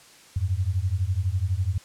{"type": "beating tone pair", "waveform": "sine", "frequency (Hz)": [87.31, 99.31], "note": ["F2", "G2"], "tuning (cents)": [0, 23], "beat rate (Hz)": 12, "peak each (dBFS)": -25, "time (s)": [0.36, 1.78], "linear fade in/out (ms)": 5, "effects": ["white hiss -51 dBFS RMS until 1.84 s", "low-pass 9000 Hz 12 dB/octave"]}